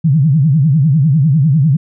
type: tone with vibrato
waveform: sine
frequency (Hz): 146.83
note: D3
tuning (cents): 0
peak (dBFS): -7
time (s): 0.04-1.77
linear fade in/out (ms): 10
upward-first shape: triangle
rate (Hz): 10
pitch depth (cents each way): 280
effects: none